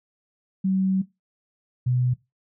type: tone pair in turn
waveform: sine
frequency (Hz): 190 / 125.06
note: F#3 / B2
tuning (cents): +46 / +22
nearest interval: perfect fifth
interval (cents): 724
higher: first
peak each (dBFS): -19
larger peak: neither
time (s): 0.64-1.02 / 1.86-2.14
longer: first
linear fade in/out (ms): 10
effects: noise-tail reverb RT60 0.2 s tail -18 dB re dry